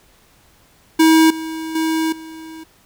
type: tone with level steps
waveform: square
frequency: 320.5 Hz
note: E4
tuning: 49 cents flat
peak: -9 / -25 / -17 / -33 dBFS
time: 0.99-2.64 s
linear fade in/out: 10 ms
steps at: 1.3 / 1.75 / 2.12 s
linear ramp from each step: 5 ms
effects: pink hiss -53 dBFS RMS until 2.85 s